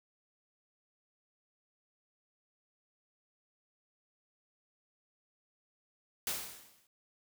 white noise with exponential decay, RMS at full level -33 dBFS, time 6.27-6.87 s, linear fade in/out 1 ms, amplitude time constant 130 ms, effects none

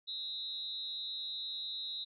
sine tone with amplitude modulation, 3848 Hz, B7, 46 cents flat, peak -33 dBFS, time 0.07-2.05 s, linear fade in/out 20 ms, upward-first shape sine, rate 251 Hz, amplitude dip 100%, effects MP3 48 kbps

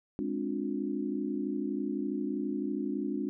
sine chord, D half-diminished seventh, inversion second, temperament equal with one note detuned, 207.7 / 261.6 / 293.7 / 357 Hz, Ab3 / C4 / D4 / F4, 0 / 0 / 0 / +38 cents, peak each -36 / -36 / -34 / -38 dBFS, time 0.19-3.29 s, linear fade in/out 0 ms, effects none

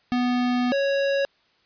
square tone pair in turn, 246.9 / 554.3 Hz, B3 / C#5, 0 / 0 cents, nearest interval octave + major second, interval 1400 cents, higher second, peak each -21 dBFS, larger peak neither, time 0.12-0.72 / 0.72-1.25 s, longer first, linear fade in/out 0 ms, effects white hiss -63 dBFS RMS until 1.65 s + resampled to 11025 Hz

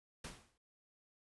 pink noise with exponential decay, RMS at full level -44 dBFS, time 0.24-0.58 s, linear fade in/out 5 ms, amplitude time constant 73 ms, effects resampled to 24000 Hz

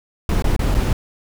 brown noise with dropouts, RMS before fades -17 dBFS, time 0.29-0.93 s, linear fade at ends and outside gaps 2 ms, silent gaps 0.423-0.442 / 0.564-0.592 / 0.744-0.748 s, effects none

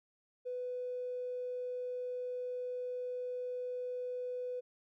triangle tone with tanh clipping, 497.9 Hz, B4, 14 cents sharp, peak -36 dBFS, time 0.45-4.61 s, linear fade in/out 20 ms, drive 2 dB, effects none

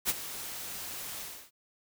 white noise with ADSR envelope, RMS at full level -26 dBFS, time 0.05-1.51 s, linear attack 45 ms, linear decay 30 ms, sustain -14 dB, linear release 310 ms, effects none

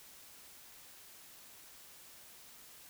silence, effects white hiss -56 dBFS RMS until 2.89 s

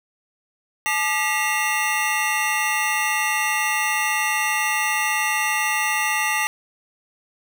square tone cluster, 860 / 1203 / 1939 / 2126 / 2750 Hz, A5 / D6 / B6 / C7 / F7, -40 / +41 / -32 / +27 / -27 cents, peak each -27 / -29 / -25 / -30 / -26 dBFS, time 0.86-6.47 s, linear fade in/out 0 ms, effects none

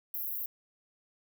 pink high-pass noise, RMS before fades -36 dBFS, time 0.14-0.46 s, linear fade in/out 2 ms, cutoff 12000 Hz, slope 96 dB/octave, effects none

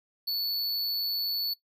square tone with amplitude modulation, 4444 Hz, C#8, 4 cents sharp, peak -26 dBFS, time 0.27-1.54 s, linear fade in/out 10 ms, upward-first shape sine, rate 187 Hz, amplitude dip 35%, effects noise-tail reverb RT60 0.1 s tail -18 dB re dry

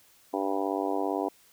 harmonic tone, 97.7 Hz, G2, 5 cents flat, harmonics 3 / 4 / 5 / 6 / 7 / 8 / 9 / 10, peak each -32 / -33 / -35 / -39 / -34 / -35 / -40 / -38 dBFS, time 0.33-1.29 s, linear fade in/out 10 ms, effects white hiss -60 dBFS RMS until 1.52 s

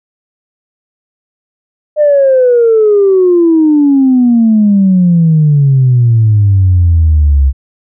sine exponential sweep, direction down, 609 to 66 Hz, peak -3 dBFS, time 1.96-7.53 s, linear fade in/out 50 ms, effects tanh soft clip ceiling 0 dBFS

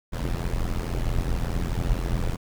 brown noise with amplitude modulation, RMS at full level -22 dBFS, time 0.12-2.37 s, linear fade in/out 20 ms, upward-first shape sine, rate 84.6 Hz, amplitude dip 90%, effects none

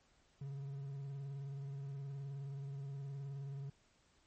triangle tone with vibrato, 138.59 Hz, C#3, in tune, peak -40 dBFS, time 0.41-3.7 s, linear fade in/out 5 ms, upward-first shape triangle, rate 19 Hz, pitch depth 53 cents each way, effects pink hiss -72 dBFS RMS until 4.26 s + MP3 32 kbps

